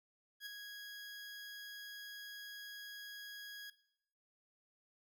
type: tone with ADSR envelope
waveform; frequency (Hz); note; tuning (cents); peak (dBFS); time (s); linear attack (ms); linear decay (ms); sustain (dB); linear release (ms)
20% pulse; 1655; G#6; -6; -38; 0.4-3.7; 62; 10; -5; 4
effects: noise-tail reverb RT60 0.7 s tail -18 dB re dry